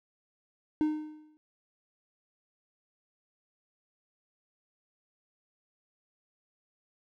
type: tone with exponential decay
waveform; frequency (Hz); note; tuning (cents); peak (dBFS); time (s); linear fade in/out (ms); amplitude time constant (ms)
triangle; 306.4; D#4; -27; -20; 0.81-1.37; 0; 120
effects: none